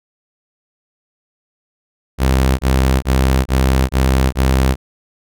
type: tone bursts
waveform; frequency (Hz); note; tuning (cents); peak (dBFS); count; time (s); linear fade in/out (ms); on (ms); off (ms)
sawtooth; 65.6; C2; +5; -7; 6; 2.18-4.76; 50; 410; 24
effects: none